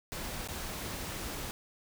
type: noise with dropouts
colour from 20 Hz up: pink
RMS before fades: -39 dBFS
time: 0.12-1.51 s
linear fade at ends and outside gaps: 0 ms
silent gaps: 0.475-0.486 s
effects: none